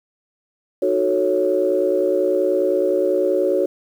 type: chord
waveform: sine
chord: D# half-diminished seventh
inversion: none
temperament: equal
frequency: 311.1 / 370 / 440 / 554.4 Hz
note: D#4 / F#4 / A4 / C#5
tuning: 0 / 0 / 0 / 0 cents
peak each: -25 / -19 / -23 / -19 dBFS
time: 0.82-3.66 s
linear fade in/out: 5 ms
effects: tanh soft clip ceiling -5 dBFS + 8-bit